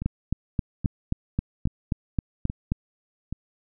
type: two click trains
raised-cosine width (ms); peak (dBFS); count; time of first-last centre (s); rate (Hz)
5; -18 / -11; 5 / 11; 0.02-3.326 / 0.06-2.72; 1.21 / 3.76
effects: none